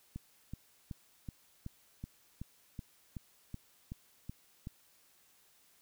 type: click train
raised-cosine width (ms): 5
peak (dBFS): -29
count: 13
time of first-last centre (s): 0.16-4.671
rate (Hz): 2.66
effects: white hiss -67 dBFS RMS until 5.81 s